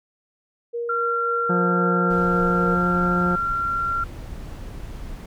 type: tone with tremolo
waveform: sine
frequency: 471.7 Hz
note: A#4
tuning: 20 cents sharp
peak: -24 dBFS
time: 0.73-2.76 s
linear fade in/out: 20 ms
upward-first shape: sine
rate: 3.7 Hz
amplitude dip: 25%
type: tone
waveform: sine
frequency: 1373 Hz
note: F6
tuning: 30 cents flat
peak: -21 dBFS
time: 0.89-4.04 s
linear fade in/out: 5 ms
type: harmonic tone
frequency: 177.6 Hz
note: F3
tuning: 29 cents sharp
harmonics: 1 / 2 / 3 / 4 / 5 / 7 / 8 / 9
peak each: -21 / -27 / -31 / -33 / -35 / -38 / -39 / -40 dBFS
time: 1.49-3.36 s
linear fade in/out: 10 ms
type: noise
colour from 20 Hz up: brown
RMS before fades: -34 dBFS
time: 2.1-5.26 s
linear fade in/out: 5 ms
effects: none